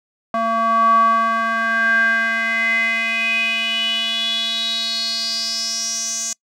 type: tone with band-pass filter sweep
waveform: square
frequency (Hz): 227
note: A#3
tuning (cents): -46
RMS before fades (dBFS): -19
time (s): 0.34-6.33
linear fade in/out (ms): 2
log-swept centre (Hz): 930 to 6600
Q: 8.1
effects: noise-tail reverb RT60 0.1 s tail -25 dB re dry